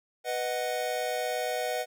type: chord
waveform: square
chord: B major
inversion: none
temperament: equal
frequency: 493.9 / 622.3 / 740 Hz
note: B4 / D#5 / F#5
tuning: 0 / 0 / 0 cents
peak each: -34 dBFS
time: 0.24-1.86 s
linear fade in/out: 50 ms
effects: none